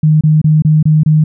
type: tone bursts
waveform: sine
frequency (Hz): 154.4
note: D#3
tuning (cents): -13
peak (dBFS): -5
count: 6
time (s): 0.03-1.24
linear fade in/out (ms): 5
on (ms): 180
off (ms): 26
effects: none